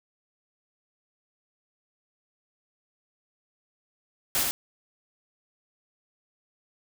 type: noise with echo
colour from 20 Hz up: white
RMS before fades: -25 dBFS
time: 4.35-4.43 s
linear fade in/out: 0 ms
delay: 80 ms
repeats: 1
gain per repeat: -3 dB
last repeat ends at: 4.51 s
effects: none